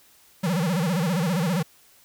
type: tone with vibrato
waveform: square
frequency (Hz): 173.2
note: F3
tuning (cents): -14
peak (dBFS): -22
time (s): 0.43-1.63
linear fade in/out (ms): 10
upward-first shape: sine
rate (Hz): 15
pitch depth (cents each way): 210
effects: white hiss -56 dBFS RMS until 2.04 s